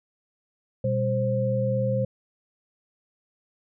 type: tone cluster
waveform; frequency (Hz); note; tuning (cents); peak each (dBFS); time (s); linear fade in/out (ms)
sine; 121.4 / 197.9 / 526; B2 / G3 / C5; -29 / +17 / +9; -25 / -30 / -25; 0.84-2.05; 5
effects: none